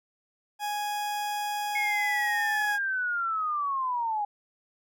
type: tone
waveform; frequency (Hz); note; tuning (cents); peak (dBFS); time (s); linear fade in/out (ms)
40% pulse; 830.6; G#5; 0; -28; 0.59-2.79; 50
type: linear sweep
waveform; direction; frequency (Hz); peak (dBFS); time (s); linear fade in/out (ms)
sine; down; 2181 to 812; -26; 1.75-4.25; 5
effects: none